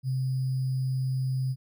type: tone with sample-and-hold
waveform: sine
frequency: 130.81 Hz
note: C3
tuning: in tune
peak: -25 dBFS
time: 0.03-1.56 s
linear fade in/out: 50 ms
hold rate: 4900 Hz
effects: none